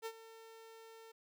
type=tone with ADSR envelope; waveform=sawtooth; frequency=450 Hz; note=A4; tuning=39 cents sharp; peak=-35 dBFS; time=0.02-1.12 s; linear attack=39 ms; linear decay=60 ms; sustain=-15 dB; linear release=9 ms; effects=none